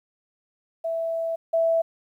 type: tone pair in turn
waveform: sine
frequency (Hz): 659.3 / 659.3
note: E5 / E5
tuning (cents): 0 / 0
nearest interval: unison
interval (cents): 0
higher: neither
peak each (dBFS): -24 / -18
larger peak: second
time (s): 0.84-1.36 / 1.53-1.82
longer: first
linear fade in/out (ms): 10
effects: 10-bit